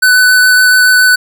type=tone with vibrato; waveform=square; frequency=1500 Hz; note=F#6; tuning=23 cents sharp; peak=-5 dBFS; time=0.02-1.16 s; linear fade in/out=10 ms; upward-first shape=sine; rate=7.1 Hz; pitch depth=10 cents each way; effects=none